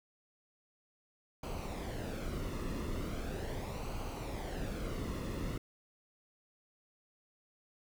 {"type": "noise with flanger", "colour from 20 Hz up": "brown", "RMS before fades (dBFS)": -39, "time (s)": [1.43, 5.58], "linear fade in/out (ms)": 5, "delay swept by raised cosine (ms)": [0.55, 1.31], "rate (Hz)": 0.39, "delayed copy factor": -0.55, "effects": []}